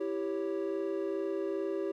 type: chord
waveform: triangle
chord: C# diminished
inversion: first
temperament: equal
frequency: 329.6 / 392 / 554.4 Hz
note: E4 / G4 / C#5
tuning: 0 / 0 / 0 cents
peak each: -34 / -31 / -37 dBFS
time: 0-1.92 s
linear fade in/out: 10 ms
effects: tanh soft clip ceiling -21 dBFS